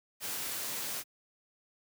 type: noise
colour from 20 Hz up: white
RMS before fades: -37 dBFS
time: 0.2-1.04 s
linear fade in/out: 50 ms
effects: high-pass 100 Hz 12 dB/octave